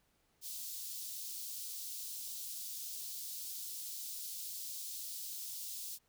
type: high-pass noise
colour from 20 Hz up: white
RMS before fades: -44 dBFS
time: 0.41-5.99 s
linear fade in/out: 50 ms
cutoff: 3800 Hz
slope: 24 dB/octave
effects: pink hiss -75 dBFS RMS until 6.08 s